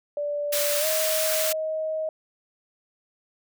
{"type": "tone with pitch glide", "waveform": "sine", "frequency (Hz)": [584, 629.5], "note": ["D5", "D#5"], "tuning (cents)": [-10, 20], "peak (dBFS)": -25, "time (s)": [0.17, 2.09], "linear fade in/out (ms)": 2, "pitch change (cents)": 130, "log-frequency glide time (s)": [0.8, 0.85]}
{"type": "high-pass noise", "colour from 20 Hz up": "white", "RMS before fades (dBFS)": -26, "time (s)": [0.52, 1.53], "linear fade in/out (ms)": 10, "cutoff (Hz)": 1100, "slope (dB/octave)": 24}
{"effects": []}